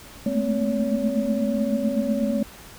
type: tone cluster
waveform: sine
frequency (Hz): 212.3 / 219.8 / 228.5 / 261.8 / 565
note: G#3 / A3 / A#3 / C4 / C#5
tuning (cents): +38 / -2 / -34 / +1 / +33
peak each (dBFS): -27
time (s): 0.26-2.43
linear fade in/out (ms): 5
effects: pink hiss -44 dBFS RMS until 2.78 s